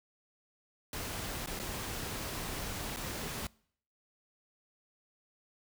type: noise with dropouts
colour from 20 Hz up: pink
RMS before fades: -39 dBFS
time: 0.93-3.47 s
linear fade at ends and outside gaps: 2 ms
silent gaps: 1.461-1.472 / 1.592-1.597 / 2.963-2.969 s
effects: noise-tail reverb RT60 0.6 s tail -24 dB re dry